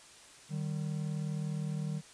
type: tone pair together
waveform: triangle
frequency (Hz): 152.87 / 192.6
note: D#3 / G3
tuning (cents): -30 / -30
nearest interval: major third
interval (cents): 400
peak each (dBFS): -32 / -37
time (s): 0.49-2.02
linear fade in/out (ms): 50
effects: white hiss -55 dBFS RMS until 2.13 s + resampled to 22050 Hz